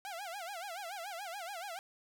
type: tone with vibrato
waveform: sawtooth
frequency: 740 Hz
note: F#5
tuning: in tune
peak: -37 dBFS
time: 0.05-1.79 s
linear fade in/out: 0 ms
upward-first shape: sine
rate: 7 Hz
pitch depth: 200 cents each way
effects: none